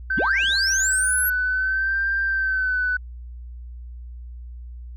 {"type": "tone with vibrato", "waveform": "sine", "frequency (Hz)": 1537, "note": "G6", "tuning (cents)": -35, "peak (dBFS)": -19, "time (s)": [0.1, 2.97], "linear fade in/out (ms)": 5, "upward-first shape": "sine", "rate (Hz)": 0.62, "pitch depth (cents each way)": 48}
{"type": "linear sweep", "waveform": "sine", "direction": "up", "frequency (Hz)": [95, 11840], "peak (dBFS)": -19, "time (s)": [0.17, 1.3], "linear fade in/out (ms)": 10}
{"effects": ["tanh soft clip ceiling -13 dBFS", "added 60 Hz sine -34 dBFS peak until 4.96 s"]}